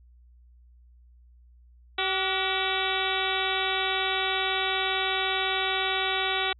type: harmonic tone with a mistuned harmonic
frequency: 382.1 Hz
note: G4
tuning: 44 cents flat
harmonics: 1 / 2 / 3 / 4 / 5 / 6 / 7 / 8 / 9 / 10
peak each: -34 / -32 / -35 / -33 / -35 / -33 / -36 / -37 / -33 / -33 dBFS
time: 1.98-6.53 s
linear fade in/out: 5 ms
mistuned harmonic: 4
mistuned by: -75 cents
effects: added 60 Hz sine -52 dBFS peak until 6.59 s